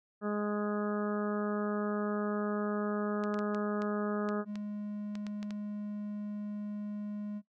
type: harmonic tone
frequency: 208 Hz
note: G#3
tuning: 3 cents sharp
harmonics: 1 / 2 / 3 / 4 / 5 / 6 / 7 / 8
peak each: -33 / -36 / -40 / -48 / -49 / -41 / -49 / -48 dBFS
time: 0.21-4.45 s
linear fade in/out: 50 ms
type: clicks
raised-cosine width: 0.2 ms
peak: -28 dBFS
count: 11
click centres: 3.238 / 3.342 / 3.39 / 3.547 / 3.82 / 4.289 / 4.556 / 5.154 / 5.267 / 5.429 / 5.507 s
type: tone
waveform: triangle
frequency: 207.7 Hz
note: G#3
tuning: in tune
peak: -34 dBFS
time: 4.45-7.42 s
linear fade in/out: 50 ms
effects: noise-tail reverb RT60 0.1 s tail -18 dB re dry